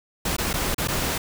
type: noise with dropouts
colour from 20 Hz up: pink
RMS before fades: -25 dBFS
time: 0.25-1.18 s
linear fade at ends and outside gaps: 5 ms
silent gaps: 0.366-0.383 / 0.531-0.538 / 0.746-0.781 / 0.875-0.883 s
effects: none